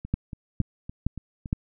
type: two click trains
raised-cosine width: 5 ms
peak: -11 / -23 dBFS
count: 4 / 6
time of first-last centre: 0.14-1.529 / 0.05-1.458 s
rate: 2.16 / 3.55 Hz
effects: none